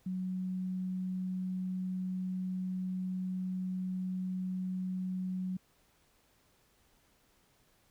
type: tone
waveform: sine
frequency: 185 Hz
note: F#3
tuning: in tune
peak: -33 dBFS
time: 0.06-5.57 s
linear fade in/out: 5 ms
effects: pink hiss -69 dBFS RMS until 7.9 s